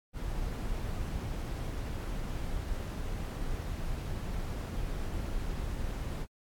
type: noise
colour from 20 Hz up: brown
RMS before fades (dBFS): -35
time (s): 0.13-6.27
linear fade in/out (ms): 50
effects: AAC 64 kbps

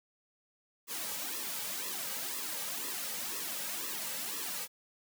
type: noise with flanger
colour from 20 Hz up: white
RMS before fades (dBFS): -38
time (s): 0.87-4.68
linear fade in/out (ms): 50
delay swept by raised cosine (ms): 1.3 to 2.9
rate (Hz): 2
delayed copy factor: -0.9
effects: high-pass 200 Hz 12 dB/octave

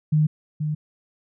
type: tone pair in turn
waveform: sine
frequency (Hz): 153.1 / 152.13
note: D#3 / D#3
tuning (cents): -28 / -39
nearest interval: unison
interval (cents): 11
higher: first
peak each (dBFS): -15 / -22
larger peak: first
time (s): 0.12-0.27 / 0.6-0.75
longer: neither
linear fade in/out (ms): 10
effects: none

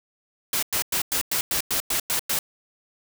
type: noise bursts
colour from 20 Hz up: white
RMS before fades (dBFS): -24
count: 10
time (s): 0.53-2.39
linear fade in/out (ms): 2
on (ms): 96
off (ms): 100
effects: none

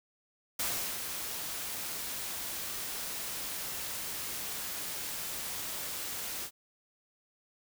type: noise with ADSR envelope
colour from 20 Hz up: white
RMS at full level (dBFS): -32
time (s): 0.59-6.51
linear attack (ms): 6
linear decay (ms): 370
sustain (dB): -6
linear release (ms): 73
effects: none

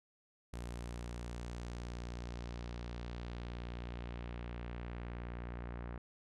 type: tone with low-pass filter sweep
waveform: sawtooth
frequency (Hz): 59.4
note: A#1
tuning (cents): +33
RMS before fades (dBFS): -44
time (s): 0.53-5.98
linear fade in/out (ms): 5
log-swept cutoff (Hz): 10000 to 1700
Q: 1.3
effects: none

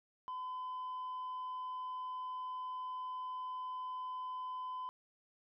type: tone with tanh clipping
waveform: sine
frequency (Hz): 1014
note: B5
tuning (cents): +45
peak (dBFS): -40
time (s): 0.28-4.89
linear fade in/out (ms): 0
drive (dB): 1
effects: none

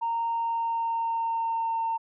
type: tone with pitch glide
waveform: sine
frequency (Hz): 924 to 909.2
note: A#5 to A#5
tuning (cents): -16 to -43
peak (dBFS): -24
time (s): 0.01-1.98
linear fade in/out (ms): 20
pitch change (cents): -27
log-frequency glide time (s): 0.31-1.86
effects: tanh soft clip ceiling -21 dBFS

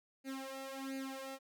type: tone with flanger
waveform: sawtooth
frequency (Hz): 268.2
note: C4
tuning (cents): +43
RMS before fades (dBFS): -44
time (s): 0.24-1.39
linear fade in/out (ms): 50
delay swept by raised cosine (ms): 0.44 to 2.24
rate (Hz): 1.4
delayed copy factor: +0.9
effects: none

